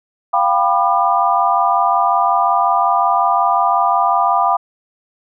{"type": "chord", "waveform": "sine", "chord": "G dominant seventh", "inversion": "third", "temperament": "equal with one note detuned", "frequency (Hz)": [698.5, 784, 987.8, 1202.8], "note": ["F5", "G5", "B5", "D6"], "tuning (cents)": [0, 0, 0, 41], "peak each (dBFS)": -17, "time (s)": [0.33, 4.57], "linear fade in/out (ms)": 10, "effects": []}